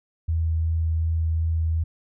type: tone with vibrato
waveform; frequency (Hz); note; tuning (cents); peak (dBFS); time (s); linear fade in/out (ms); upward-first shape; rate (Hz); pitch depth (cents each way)
sine; 81.2; E2; -26; -20; 0.28-1.84; 10; sine; 2.7; 9
effects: none